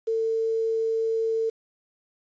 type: tone with quantisation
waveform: sine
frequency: 449.1 Hz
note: A4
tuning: 35 cents sharp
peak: -22 dBFS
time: 0.07-1.5 s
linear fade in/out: 10 ms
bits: 8
effects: resampled to 16000 Hz